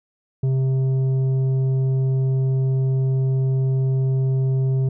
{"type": "tone with tanh clipping", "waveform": "sine", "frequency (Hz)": 132.3, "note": "C3", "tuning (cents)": 20, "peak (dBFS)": -18, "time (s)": [0.43, 4.89], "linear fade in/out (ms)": 5, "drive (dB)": 7, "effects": []}